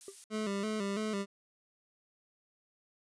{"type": "noise", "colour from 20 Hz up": "violet", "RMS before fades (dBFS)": -45, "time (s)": [0.01, 0.24], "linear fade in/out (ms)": 0}
{"type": "tone with exponential decay", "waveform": "triangle", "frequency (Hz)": 392.8, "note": "G4", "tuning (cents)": 4, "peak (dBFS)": -36, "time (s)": [0.08, 0.16], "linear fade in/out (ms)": 2, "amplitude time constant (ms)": 16}
{"type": "tone with vibrato", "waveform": "25% pulse", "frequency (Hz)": 207.2, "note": "G#3", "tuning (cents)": -4, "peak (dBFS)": -29, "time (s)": [0.3, 1.26], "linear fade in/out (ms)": 50, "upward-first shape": "square", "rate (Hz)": 3, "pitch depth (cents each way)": 72}
{"effects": ["resampled to 22050 Hz"]}